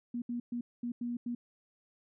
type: tone bursts at uneven times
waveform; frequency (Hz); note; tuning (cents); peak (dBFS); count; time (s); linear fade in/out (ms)
sine; 240; B3; -49; -33; 6; 0.14-0.22 / 0.29-0.4 / 0.52-0.61 / 0.83-0.92 / 1.01-1.17 / 1.26-1.35; 5
effects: none